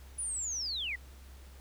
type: linear sweep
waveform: sine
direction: down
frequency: 9860 to 1864.7 Hz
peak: -33 dBFS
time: 0.18-0.96 s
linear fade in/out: 10 ms
effects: added 66 Hz sine -49 dBFS peak until 1.6 s + pink hiss -59 dBFS RMS until 1.6 s